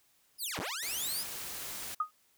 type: linear two-way sweep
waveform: 10% pulse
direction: down then up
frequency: 5274 to 50.7 to 5274 Hz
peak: -27 dBFS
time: 0.38-1.25 s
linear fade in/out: 50 ms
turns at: 0.59 s
type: noise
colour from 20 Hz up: white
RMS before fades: -41 dBFS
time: 0.82-1.95 s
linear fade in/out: 10 ms
type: tone with exponential decay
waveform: sine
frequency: 1244.5 Hz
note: D#6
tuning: in tune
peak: -24 dBFS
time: 2-2.11 s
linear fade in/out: 5 ms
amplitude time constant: 22 ms
effects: white hiss -69 dBFS RMS until 2.37 s